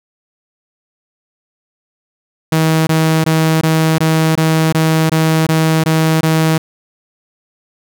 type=tone bursts; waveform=sawtooth; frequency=159.6 Hz; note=D#3; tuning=44 cents sharp; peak=-6 dBFS; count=11; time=2.52-6.58 s; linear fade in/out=5 ms; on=350 ms; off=21 ms; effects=none